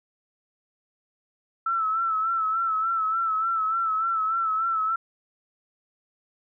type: tone with vibrato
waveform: sine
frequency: 1321 Hz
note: E6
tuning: 3 cents sharp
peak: -22 dBFS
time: 1.66-4.96 s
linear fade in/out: 5 ms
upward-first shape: sine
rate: 3.4 Hz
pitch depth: 52 cents each way
effects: none